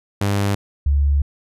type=tone pair in turn; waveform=sawtooth / sine; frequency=100.5 / 71.06 Hz; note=G2 / C#2; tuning=+44 / +44 cents; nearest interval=tritone; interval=600 cents; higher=first; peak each=-13 dBFS; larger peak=neither; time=0.21-0.55 / 0.86-1.22 s; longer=second; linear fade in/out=5 ms; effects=resampled to 32000 Hz